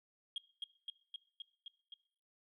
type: tone with echo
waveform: sine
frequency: 3255 Hz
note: G#7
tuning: 36 cents flat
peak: -35 dBFS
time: 0.36-0.38 s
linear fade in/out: 2 ms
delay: 260 ms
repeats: 6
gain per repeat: -2 dB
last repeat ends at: 1.94 s
effects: noise-tail reverb RT60 0.6 s tail -21 dB re dry + tanh soft clip ceiling -35 dBFS